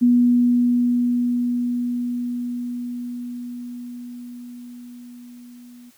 sine tone with level ramp, 243.3 Hz, B3, 26 cents flat, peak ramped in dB -11 to -41 dBFS, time 0.01-5.91 s, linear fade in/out 20 ms, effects white hiss -56 dBFS RMS until 5.97 s

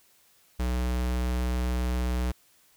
square tone, 61.74 Hz, B1, in tune, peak -26 dBFS, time 0.59-2.32 s, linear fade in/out 10 ms, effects white hiss -62 dBFS RMS until 2.76 s

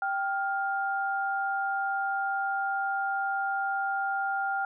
sine tone pair together, 784 / 1406.2 Hz, G5 / F6, 0 / +11 cents, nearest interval minor seventh, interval 1011 cents, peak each -29 / -30 dBFS, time 0.02-4.65 s, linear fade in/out 2 ms, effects none

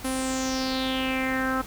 sawtooth tone with low-pass filter sweep, 261.6 Hz, C4, in tune, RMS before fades -27 dBFS, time 0.04-1.62 s, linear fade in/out 10 ms, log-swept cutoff 11000 to 1300 Hz, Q 5, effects added 50 Hz sine -43 dBFS peak until 1.66 s + pink hiss -42 dBFS RMS until 1.66 s

